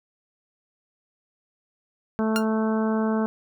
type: harmonic tone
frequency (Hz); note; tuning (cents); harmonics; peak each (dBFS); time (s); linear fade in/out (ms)
219.5; A3; -4; 1 / 2 / 3 / 4 / 5 / 6 / 7; -22 / -28 / -32 / -34 / -36 / -38 / -39; 2.19-3.26; 0
type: tone with exponential decay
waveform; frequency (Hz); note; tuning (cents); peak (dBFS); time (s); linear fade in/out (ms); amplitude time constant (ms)
sawtooth; 1400; F6; +4; -16; 2.36-2.45; 0; 18
effects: none